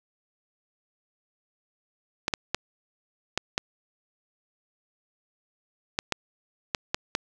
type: clicks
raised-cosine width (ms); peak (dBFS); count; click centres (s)
0.2; -7; 10; 2.281 / 2.338 / 2.546 / 3.376 / 3.579 / 5.989 / 6.123 / 6.748 / 6.945 / 7.151
effects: none